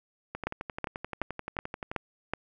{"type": "two click trains", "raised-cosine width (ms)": 0.5, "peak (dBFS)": [-14, -20], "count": [6, 19], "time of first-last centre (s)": [[0.47, 2.336], [0.35, 1.915]], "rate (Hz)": [2.68, 11.5], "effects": []}